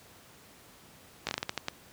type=slowing click train; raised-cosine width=0.2 ms; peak=-13 dBFS; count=9; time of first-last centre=1.27-1.684 s; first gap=18 ms; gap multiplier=1.29; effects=pink hiss -55 dBFS RMS until 1.92 s + high-pass 80 Hz 12 dB/octave